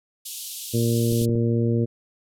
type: band-pass noise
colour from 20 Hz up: white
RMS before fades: -35 dBFS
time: 0.25-1.26 s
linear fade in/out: 10 ms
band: 2900 to 14000 Hz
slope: 48 dB/octave
type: harmonic tone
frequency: 116.54 Hz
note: A#2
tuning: in tune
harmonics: 1 / 2 / 3 / 4 / 5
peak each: -21 / -24 / -27 / -28 / -38 dBFS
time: 0.73-1.86 s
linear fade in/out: 20 ms
type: clicks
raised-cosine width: 3 ms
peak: -19 dBFS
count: 4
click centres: 1.123 / 1.216 / 1.294 / 1.355 s
effects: none